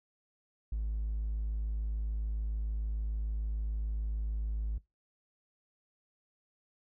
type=tone; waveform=triangle; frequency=53.4 Hz; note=G#1; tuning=49 cents sharp; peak=-28 dBFS; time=0.72-4.78 s; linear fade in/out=5 ms; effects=noise-tail reverb RT60 0.2 s tail -22 dB re dry + tanh soft clip ceiling -27 dBFS